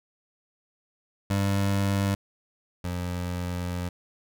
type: tone pair in turn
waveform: 25% pulse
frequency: 99 / 88.87 Hz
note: G2 / F2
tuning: +18 / +31 cents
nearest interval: major second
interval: 187 cents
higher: first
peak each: -19 / -25 dBFS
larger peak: first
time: 1.3-2.15 / 2.84-3.89 s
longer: second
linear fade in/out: 5 ms
effects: none